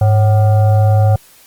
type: tone with frequency modulation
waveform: sine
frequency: 103.83 Hz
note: G#2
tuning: in tune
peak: -7 dBFS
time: 0.01-1.16 s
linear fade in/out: 5 ms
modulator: 651 Hz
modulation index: 0.48
effects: white hiss -45 dBFS RMS until 1.46 s + Opus 32 kbps